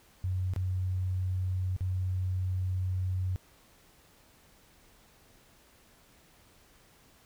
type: tone with dropouts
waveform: sine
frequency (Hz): 92.5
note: F#2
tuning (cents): 0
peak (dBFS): -28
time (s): 0.24-3.36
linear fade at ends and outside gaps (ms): 0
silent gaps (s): 0.536-0.562 / 1.764-1.808
effects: pink hiss -61 dBFS RMS until 7.25 s